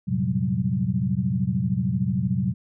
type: tone cluster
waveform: sine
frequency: 89.1 / 113.2 / 130.1 / 182.8 / 196.1 Hz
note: F2 / A2 / C3 / F#3 / G3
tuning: +35 / +50 / -9 / -21 / +1 cents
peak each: -34 / -29 / -26 / -25 / -28 dBFS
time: 0.07-2.54 s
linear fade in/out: 20 ms
effects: none